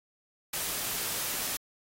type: noise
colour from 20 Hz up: white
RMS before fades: -33 dBFS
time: 0.53-1.57 s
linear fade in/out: 5 ms
effects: AAC 48 kbps